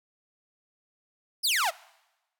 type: exponential sweep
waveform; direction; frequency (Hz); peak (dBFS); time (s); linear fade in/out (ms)
sawtooth; down; 5430 to 590; -20; 1.43-1.71; 20
effects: noise-tail reverb RT60 1.0 s tail -22 dB re dry